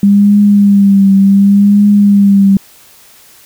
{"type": "tone with vibrato", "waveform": "sine", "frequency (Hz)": 200, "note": "G3", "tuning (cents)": 35, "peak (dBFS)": -3, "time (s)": [0.03, 2.57], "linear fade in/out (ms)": 2, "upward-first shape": "triangle", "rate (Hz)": 0.68, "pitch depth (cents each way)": 49, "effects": ["white hiss -41 dBFS RMS until 3.45 s"]}